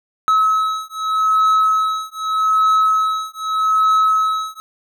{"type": "beating tone pair", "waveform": "triangle", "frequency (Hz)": [1288, 1288.82], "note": ["E6", "E6"], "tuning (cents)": [-41, -39], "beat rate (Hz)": 0.82, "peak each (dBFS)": -15, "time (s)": [0.28, 4.6], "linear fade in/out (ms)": 0, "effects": []}